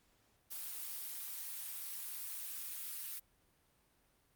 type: noise with high-pass filter sweep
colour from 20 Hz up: blue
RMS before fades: -44 dBFS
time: 0.5-3.2 s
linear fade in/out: 20 ms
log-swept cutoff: 470 to 1300 Hz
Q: 0.89
effects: pink hiss -73 dBFS RMS until 4.35 s + Opus 48 kbps